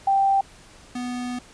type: tone pair in turn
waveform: sine / square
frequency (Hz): 784 / 246.9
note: G5 / B3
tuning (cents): 0 / 0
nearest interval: octave + minor sixth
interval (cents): 2000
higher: first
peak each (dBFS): -16 / -28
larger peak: first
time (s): 0.07-0.41 / 0.95-1.39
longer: second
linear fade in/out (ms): 5
effects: pink hiss -49 dBFS RMS until 1.53 s + resampled to 22050 Hz